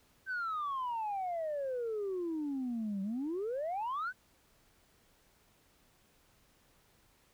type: exponential two-way sweep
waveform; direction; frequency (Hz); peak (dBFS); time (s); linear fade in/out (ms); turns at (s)
sine; down then up; 1568 to 190 to 1568; -32; 0.26-4.13; 50; 3.02
effects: tanh soft clip ceiling -31 dBFS + pink hiss -68 dBFS RMS until 7.33 s